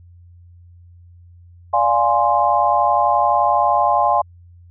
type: chord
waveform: sine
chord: D half-diminished seventh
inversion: none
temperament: equal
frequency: 587.3 / 698.5 / 830.6 / 1046.5 Hz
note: D5 / F5 / Ab5 / C6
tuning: 0 / 0 / 0 / 0 cents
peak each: -22 / -18 / -17 / -18 dBFS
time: 1.73-4.22 s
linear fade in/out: 10 ms
effects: added 87 Hz sine -42 dBFS peak until 4.7 s